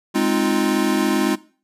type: chord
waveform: square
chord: F minor seventh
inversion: first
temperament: equal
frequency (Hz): 207.7 / 261.6 / 311.1 / 349.2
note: Ab3 / C4 / Eb4 / F4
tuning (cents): 0 / 0 / 0 / 0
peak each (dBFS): -23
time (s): 0.14-1.36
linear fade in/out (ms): 20
effects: noise-tail reverb RT60 0.4 s tail -19 dB re dry + resampled to 32000 Hz